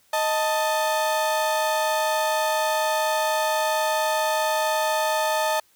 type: tone pair together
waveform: 35% pulse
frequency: 625.1 / 884 Hz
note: D#5 / A5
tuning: +8 / +8 cents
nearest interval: tritone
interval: 600 cents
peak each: -22 dBFS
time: 0.13-5.6 s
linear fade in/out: 5 ms
effects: white hiss -61 dBFS RMS until 5.75 s